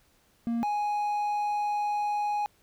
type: tone pair in turn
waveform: triangle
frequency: 233.1 / 830.7 Hz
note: A#3 / G#5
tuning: 0 / 0 cents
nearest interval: octave + minor seventh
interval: 2200 cents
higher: second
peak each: -24 dBFS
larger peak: neither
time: 0.47-0.63 / 0.63-2.46 s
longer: second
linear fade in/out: 0 ms
effects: pink hiss -65 dBFS RMS until 2.62 s